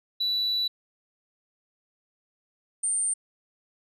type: tone pair in turn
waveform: sine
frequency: 3951 / 8900 Hz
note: B7 / C#9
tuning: 0 / +6 cents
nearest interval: octave + major second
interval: 1406 cents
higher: second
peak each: -22 dBFS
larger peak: neither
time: 0.2-0.68 / 2.83-3.14 s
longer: first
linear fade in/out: 10 ms
effects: tanh soft clip ceiling -21 dBFS